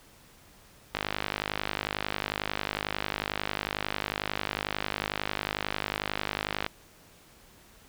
click train, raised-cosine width 0.3 ms, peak -12 dBFS, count 293, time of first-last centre 0.95-6.664 s, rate 51.1 Hz, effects pink hiss -56 dBFS RMS until 7.88 s

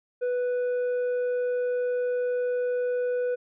triangle tone with tanh clipping, 493.9 Hz, B4, in tune, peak -25 dBFS, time 0.21-3.36 s, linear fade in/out 20 ms, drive 9 dB, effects none

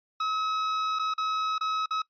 45% pulse tone with dropouts, 1282 Hz, E6, 49 cents flat, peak -26 dBFS, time 0.2-2.02 s, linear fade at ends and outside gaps 5 ms, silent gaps 0.989-0.994 / 1.139-1.179 / 1.582-1.609 / 1.86-1.907 s, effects noise-tail reverb RT60 0.1 s tail -21 dB re dry + resampled to 11025 Hz

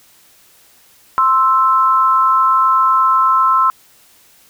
sine tone pair together, 1046.5 / 1318.5 Hz, C6 / E6, 0 / 0 cents, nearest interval major third, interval 400 cents, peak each -12 dBFS, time 1.18-3.7 s, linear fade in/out 0 ms, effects white hiss -49 dBFS RMS until 4.49 s

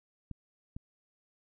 clicks, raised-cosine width 5 ms, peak -28 dBFS, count 2, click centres 0.313 / 0.765 s, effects none

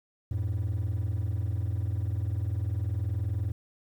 triangle tone pair together, 88.6 / 108.85 Hz, F2 / A2, +25 / -18 cents, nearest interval major third, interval 357 cents, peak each -27 / -27 dBFS, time 0.31-3.52 s, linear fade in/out 5 ms, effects tanh soft clip ceiling -22 dBFS + 10-bit

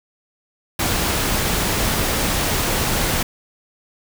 pink noise, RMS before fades -20 dBFS, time 0.79-3.23 s, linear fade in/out 5 ms, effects none

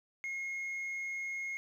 sine tone, 2155 Hz, C#7, 49 cents flat, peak -33 dBFS, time 0.24-1.57 s, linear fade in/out 0 ms, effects tanh soft clip ceiling -35 dBFS + 11-bit

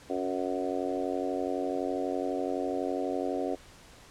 harmonic tone with a mistuned harmonic, 92 Hz, F#2, 9 cents flat, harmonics 3 / 4 / 5 / 6 / 7 / 8, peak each -34 / -35 / -36 / -37 / -37 / -38 dBFS, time 0.09-3.56 s, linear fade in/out 20 ms, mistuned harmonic 3, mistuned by +18 cents, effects pink hiss -53 dBFS RMS until 4.1 s + low-pass 9000 Hz 12 dB/octave

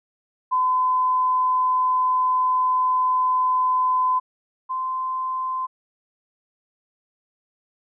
sine tone pair in turn, 1017 / 1033.6 Hz, C6 / C6, -50 / -21 cents, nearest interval unison, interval 29 cents, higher second, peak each -17 / -23 dBFS, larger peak first, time 0.51-4.2 / 4.69-5.67 s, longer first, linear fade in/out 20 ms, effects none

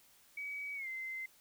sine tone with pitch glide, 2272 to 2071 Hz, C#7 to C7, +42 to -18 cents, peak -39 dBFS, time 0.37-1.26 s, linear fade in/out 5 ms, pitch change -160 cents, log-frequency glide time 0.75-0.88 s, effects white hiss -65 dBFS RMS until 1.4 s

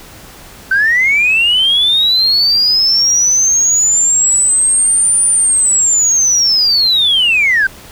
sine linear two-way sweep, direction up then down, 1519 to 9397 to 1519 Hz, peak -7 dBFS, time 0.71-7.67 s, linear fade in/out 5 ms, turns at 5.25 s, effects tanh soft clip ceiling -4 dBFS + pink hiss -36 dBFS RMS until 7.91 s

